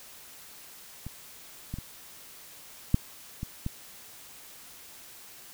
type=clicks; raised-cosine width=5 ms; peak=-25 / -21 / -25 / -8 / -21 / -18 dBFS; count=6; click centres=1.066 / 1.74 / 1.786 / 2.944 / 3.431 / 3.664 s; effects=white hiss -49 dBFS RMS until 5.53 s